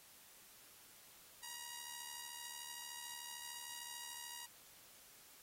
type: tone with amplitude modulation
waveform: 5% pulse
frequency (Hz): 954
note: A#5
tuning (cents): +40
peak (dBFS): -33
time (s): 1.43-4.46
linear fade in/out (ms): 5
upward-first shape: sine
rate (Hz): 73.4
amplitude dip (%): 60
effects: white hiss -62 dBFS RMS until 5.42 s + AAC 48 kbps